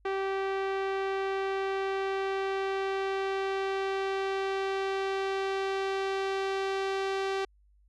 sawtooth tone with low-pass filter sweep, 388 Hz, G4, 18 cents flat, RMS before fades -31 dBFS, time 0.05-7.45 s, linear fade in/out 5 ms, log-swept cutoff 2400 to 4400 Hz, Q 0.83, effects added 50 Hz sine -60 dBFS peak until 7.88 s

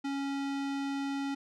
square tone with low-pass filter, 277.2 Hz, C#4, in tune, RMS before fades -34 dBFS, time 0.04-1.35 s, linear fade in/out 10 ms, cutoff 5400 Hz, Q 0.71, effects none

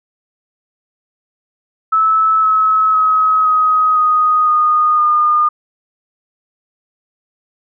sine tone with pitch steps, 1304 / 1289 / 1274.2 / 1259.6 / 1245.1 / 1230.8 / 1216.7 Hz, E6 / E6 / D#6 / D#6 / D#6 / D#6 / D#6, -19 / -39 / +41 / +21 / +1 / -19 / -39 cents, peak -9 dBFS, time 1.92-5.49 s, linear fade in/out 10 ms, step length 510 ms, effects none

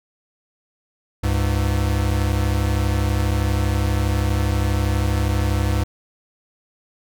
square tone pair together, 69.4 / 101.82 Hz, C#2 / G#2, +3 / -34 cents, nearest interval perfect fifth, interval 663 cents, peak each -21 dBFS, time 1.23-5.84 s, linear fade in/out 10 ms, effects none

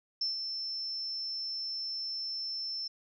sine tone with ADSR envelope, 5330 Hz, E8, 18 cents sharp, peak -28 dBFS, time 0.21-2.88 s, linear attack 5 ms, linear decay 140 ms, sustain -6 dB, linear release 9 ms, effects none

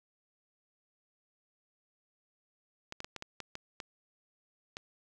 clicks, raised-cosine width 0.2 ms, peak -23 dBFS, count 9, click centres 2.924 / 3.004 / 3.045 / 3.163 / 3.224 / 3.403 / 3.554 / 3.802 / 4.769 s, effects none

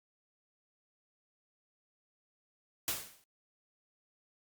white noise with exponential decay, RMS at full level -31 dBFS, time 2.88-3.24 s, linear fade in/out 1 ms, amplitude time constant 78 ms, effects Opus 48 kbps

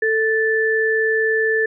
sine tone pair together, 442.2 / 1756 Hz, A4 / A6, +9 / -4 cents, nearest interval 2 octaves, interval 2387 cents, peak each -18 dBFS, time 0.02-1.66 s, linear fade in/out 5 ms, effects none

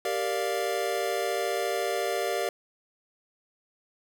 square chord, G minor seventh, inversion none, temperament equal, 392 / 466.2 / 587.3 / 698.5 Hz, G4 / Bb4 / D5 / F5, 0 / 0 / 0 / 0 cents, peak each -33 dBFS, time 0.05-2.49 s, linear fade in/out 2 ms, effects none

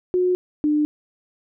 sine tone pair in turn, 363.1 / 299.5 Hz, F#4 / D4, -33 / +34 cents, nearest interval minor third, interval 333 cents, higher first, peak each -16 dBFS, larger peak neither, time 0.14-0.35 / 0.64-0.85 s, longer neither, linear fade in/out 0 ms, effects none

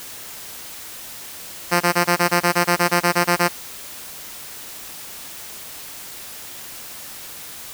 5% pulse tone bursts, 174.61 Hz, F3, in tune, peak -3 dBFS, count 15, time 1.71-3.486 s, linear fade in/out 20 ms, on 96 ms, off 24 ms, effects white hiss -36 dBFS RMS until 7.73 s

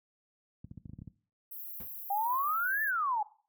clicks, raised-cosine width 5 ms, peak -31 dBFS, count 9, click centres 0.645 / 0.713 / 0.776 / 0.857 / 0.895 / 0.934 / 0.989 / 1.019 / 1.076 s
pink high-pass noise, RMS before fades -43 dBFS, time 1.51-2.91 s, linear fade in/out 10 ms, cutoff 12000 Hz, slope 96 dB/octave
brown noise with exponential decay, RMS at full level -39 dBFS, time 1.8-1.93 s, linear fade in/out 5 ms, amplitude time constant 27 ms
sine exponential two-way sweep, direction up then down, 780 to 1785 to 811 Hz, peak -28 dBFS, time 2.1-3.23 s, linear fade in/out 5 ms, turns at 2.83 s
effects noise-tail reverb RT60 0.4 s tail -18 dB re dry + high-pass 80 Hz 12 dB/octave

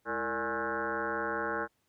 sine tone with frequency modulation, 957 Hz, A#5, 45 cents sharp, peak -30 dBFS, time 0.05-1.68 s, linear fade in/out 50 ms, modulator 125 Hz, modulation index 5.3, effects pink hiss -75 dBFS RMS until 1.88 s + high-pass 60 Hz 12 dB/octave

